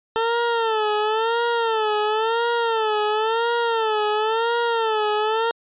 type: tone with vibrato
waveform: 20% pulse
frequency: 446.4 Hz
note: A4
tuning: 25 cents sharp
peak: -14 dBFS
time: 0.16-5.51 s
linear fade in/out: 0 ms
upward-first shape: sine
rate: 0.96 Hz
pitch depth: 99 cents each way
effects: resampled to 8000 Hz